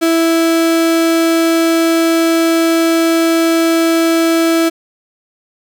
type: tone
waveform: 35% pulse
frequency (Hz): 329.6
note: E4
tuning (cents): 0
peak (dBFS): -8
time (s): 0.01-4.7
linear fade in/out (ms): 20
effects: none